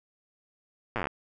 slowing click train, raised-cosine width 0.5 ms, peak -15 dBFS, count 11, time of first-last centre 0.96-1.071 s, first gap 8 ms, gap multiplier 1.07, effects none

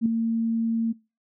sine tone with ADSR envelope, 227.6 Hz, A#3, 41 cents flat, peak -15 dBFS, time 0.01-0.93 s, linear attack 48 ms, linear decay 3 ms, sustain -6 dB, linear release 18 ms, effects noise-tail reverb RT60 0.3 s tail -23 dB re dry

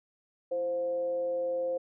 sine tone with frequency modulation, 523.3 Hz, C5, in tune, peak -28 dBFS, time 0.51-1.78 s, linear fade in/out 10 ms, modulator 188 Hz, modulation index 0.3, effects none

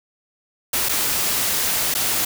white noise with dropouts, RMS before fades -21 dBFS, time 0.73-2.25 s, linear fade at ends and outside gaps 5 ms, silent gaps 0.888-0.892 / 1.941-1.949 s, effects none

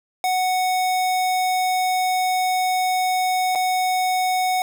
square tone with dropouts, 740 Hz, F#5, in tune, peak -19 dBFS, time 0.24-4.62 s, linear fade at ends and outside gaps 1 ms, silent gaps 3.551-3.556 s, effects none

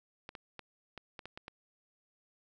clicks, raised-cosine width 0.3 ms, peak -28 dBFS, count 8, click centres 0.291 / 0.352 / 0.593 / 0.977 / 1.192 / 1.256 / 1.375 / 1.481 s, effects none

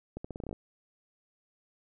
accelerating click train, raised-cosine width 2 ms, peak -25 dBFS, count 10, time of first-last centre 0.17-0.529 s, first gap 75 ms, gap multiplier 0.83, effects none

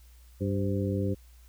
harmonic tone with a mistuned harmonic, 98 Hz, G2, in tune, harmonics 1 / 2 / 3 / 4 / 5, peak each -29 / -32 / -34 / -35 / -36 dBFS, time 0.4-1.15 s, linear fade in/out 20 ms, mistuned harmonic 5, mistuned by +76 cents, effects added 60 Hz sine -51 dBFS peak until 1.48 s + white hiss -63 dBFS RMS until 1.48 s

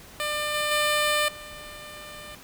10% pulse tone with level steps, 598 Hz, D5, 31 cents sharp, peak -18 / -16 / -13 / -32 dBFS, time 0.2-2.35 s, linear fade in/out 0 ms, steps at 0.54 / 0.71 / 1.28 s, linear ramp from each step 5 ms, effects pink hiss -47 dBFS RMS until 2.43 s

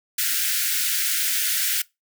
white high-pass noise, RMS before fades -23 dBFS, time 0.18-1.82 s, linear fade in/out 5 ms, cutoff 1400 Hz, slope 96 dB/octave, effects noise-tail reverb RT60 0.2 s tail -22 dB re dry

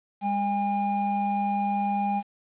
triangle tone pair together, 202.3 / 810 Hz, G#3 / G#5, -45 / -43 cents, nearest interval 2 octaves, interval 2402 cents, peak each -26 / -23 dBFS, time 0.21-2.23 s, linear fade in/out 50 ms, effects resampled to 8000 Hz + 9-bit

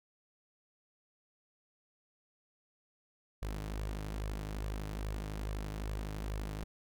sawtooth tone with flanger, 51.91 Hz, G#1, in tune, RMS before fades -39 dBFS, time 3.42-6.64 s, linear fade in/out 5 ms, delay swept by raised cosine 1.7 to 6.9 ms, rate 2.4 Hz, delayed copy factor +0.5, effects none

